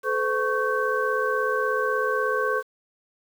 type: tone cluster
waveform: sine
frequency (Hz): 433.6 / 510 / 1109 / 1544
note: A4 / C5 / C#6 / G6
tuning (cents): -25 / -44 / 0 / -27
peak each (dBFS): -27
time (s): 0.03-2.63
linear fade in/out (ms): 50
effects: 8-bit